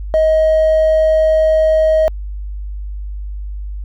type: tone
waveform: triangle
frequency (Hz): 631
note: D#5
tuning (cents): +24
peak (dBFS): -6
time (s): 0.14-2.08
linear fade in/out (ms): 0
effects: tanh soft clip ceiling -5 dBFS + added 50 Hz sine -22 dBFS peak until 3.84 s